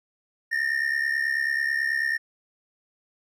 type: ring-modulated tone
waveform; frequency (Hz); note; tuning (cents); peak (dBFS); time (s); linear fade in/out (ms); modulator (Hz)
triangle; 1824; A#6; -38; -18; 0.51-2.18; 20; 34.6
effects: none